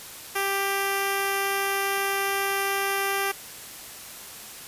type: tone with notch filter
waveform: 5% pulse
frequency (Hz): 393.9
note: G4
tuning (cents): +8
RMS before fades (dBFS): -26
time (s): 0.35-3.32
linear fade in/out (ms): 10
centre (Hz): 4100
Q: 0.93
effects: white hiss -41 dBFS RMS until 4.67 s + resampled to 32000 Hz